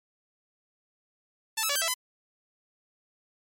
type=tone with pitch steps; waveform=5% pulse; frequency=882 / 1304 / 571 / 1562 / 659 / 1011 Hz; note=A5 / E6 / D5 / G6 / E5 / B5; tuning=+4 / -19 / -49 / -7 / -1 / +40 cents; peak=-14 dBFS; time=1.57-1.942 s; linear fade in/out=10 ms; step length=62 ms; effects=MP3 64 kbps